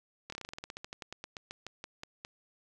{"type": "slowing click train", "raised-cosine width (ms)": 0.2, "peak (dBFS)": -24, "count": 23, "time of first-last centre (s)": [0.3, 2.249], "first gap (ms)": 24, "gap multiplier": 1.11, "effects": []}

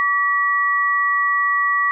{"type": "tone pair together", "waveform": "sine", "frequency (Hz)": [1148.4, 1933], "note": ["D6", "B6"], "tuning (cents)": [-39, -38], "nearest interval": "major sixth", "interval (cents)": 901, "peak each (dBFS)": [-18, -18], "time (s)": [0, 1.91], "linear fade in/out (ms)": 0, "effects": []}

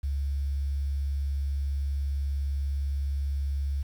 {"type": "tone with quantisation", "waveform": "sine", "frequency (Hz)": 69.8, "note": "C#2", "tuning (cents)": 13, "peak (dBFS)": -26, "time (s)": [0.03, 3.83], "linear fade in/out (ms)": 10, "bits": 9, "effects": []}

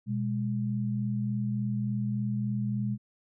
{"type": "tone pair together", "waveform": "sine", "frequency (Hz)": [122.37, 205.8], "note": ["B2", "G#3"], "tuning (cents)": [-16, -16], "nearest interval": "major sixth", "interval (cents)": 900, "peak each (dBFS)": [-30, -30], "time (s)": [0.06, 2.98], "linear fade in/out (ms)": 50, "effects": []}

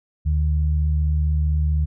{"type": "tone pair together", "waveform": "sine", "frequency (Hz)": [75.6, 151.2], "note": ["D#2", "D#3"], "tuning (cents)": [-49, -49], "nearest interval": "octave", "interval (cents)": 1200, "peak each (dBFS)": [-17, -26], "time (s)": [0.25, 1.86], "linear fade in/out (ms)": 20, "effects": []}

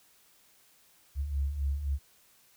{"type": "beating tone pair", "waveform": "sine", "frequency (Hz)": [67, 70.8], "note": ["C2", "C#2"], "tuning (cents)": [42, 37], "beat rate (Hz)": 3.8, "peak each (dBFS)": [-36, -29], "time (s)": [1.15, 1.99], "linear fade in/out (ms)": 50, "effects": ["white hiss -63 dBFS RMS until 2.56 s"]}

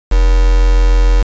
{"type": "tone with quantisation", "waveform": "sine", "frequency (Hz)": 43.3, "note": "F1", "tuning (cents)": -14, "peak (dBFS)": -6, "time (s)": [0.11, 1.23], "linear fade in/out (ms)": 10, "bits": 3, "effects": ["resampled to 16000 Hz"]}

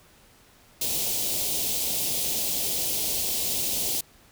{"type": "band-stop noise", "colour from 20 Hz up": "white", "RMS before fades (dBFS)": -27, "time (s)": [0.81, 4.01], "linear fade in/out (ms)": 5, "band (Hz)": [740, 2800], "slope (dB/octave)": 24, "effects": ["pink hiss -56 dBFS RMS until 4.31 s"]}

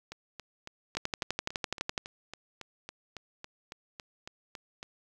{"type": "two click trains", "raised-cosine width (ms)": 0.2, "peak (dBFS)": [-13, -24], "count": [13, 18], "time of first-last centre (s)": [[0.97, 1.978], [0.12, 4.829]], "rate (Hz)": [11.9, 3.61], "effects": ["9-bit"]}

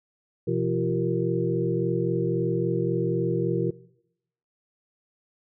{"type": "tone cluster", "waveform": "sine", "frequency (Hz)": [125.9, 170.9, 341.3, 385, 466.6], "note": ["B2", "F3", "F4", "G4", "A#4"], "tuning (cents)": [34, -37, -40, -31, 2], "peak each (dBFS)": -29, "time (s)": [0.47, 3.71], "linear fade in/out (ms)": 10, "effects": ["noise-tail reverb RT60 0.8 s tail -20 dB re dry"]}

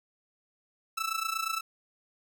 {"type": "tone with amplitude modulation", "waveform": "sawtooth", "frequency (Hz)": 1318.5, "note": "E6", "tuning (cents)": 0, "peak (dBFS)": -23, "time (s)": [0.97, 1.61], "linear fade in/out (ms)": 10, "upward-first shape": "sine", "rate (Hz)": 28.5, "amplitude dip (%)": 80, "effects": []}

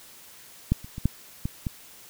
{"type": "clicks", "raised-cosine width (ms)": 5, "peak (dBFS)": [-8, -28, -22, -8, -15, -15], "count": 6, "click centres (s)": [0.72, 0.845, 0.981, 1.056, 1.455, 1.668], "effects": ["white hiss -49 dBFS RMS until 2.09 s"]}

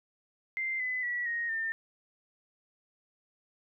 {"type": "tone with pitch steps", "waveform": "sine", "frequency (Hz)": [2087, 2012, 1940.5, 1871.2, 1804.3], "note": ["C7", "B6", "B6", "A#6", "A6"], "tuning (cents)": [-5, 32, -31, 6, 43], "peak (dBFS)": -30, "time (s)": [0.57, 1.72], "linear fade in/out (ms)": 0, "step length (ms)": 230, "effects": []}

